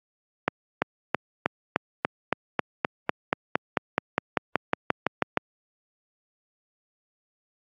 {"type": "accelerating click train", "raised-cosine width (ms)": 0.5, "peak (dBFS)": -5, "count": 22, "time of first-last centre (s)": [0.48, 5.373], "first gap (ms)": 340, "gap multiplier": 0.96, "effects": ["high-pass 150 Hz 12 dB/octave", "AAC 64 kbps"]}